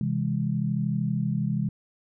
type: chord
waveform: sine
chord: C augmented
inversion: none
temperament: just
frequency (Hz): 130.81 / 163.52 / 204.4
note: C3 / E3 / G#3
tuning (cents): 0 / -14 / -27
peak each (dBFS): -28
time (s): 0.01-1.69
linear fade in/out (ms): 2
effects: none